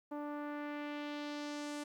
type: tone with low-pass filter sweep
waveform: sawtooth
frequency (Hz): 293.7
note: D4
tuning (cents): 0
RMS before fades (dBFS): -42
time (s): 0.11-1.84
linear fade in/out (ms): 10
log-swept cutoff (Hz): 940 to 9100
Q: 1.4
effects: 12-bit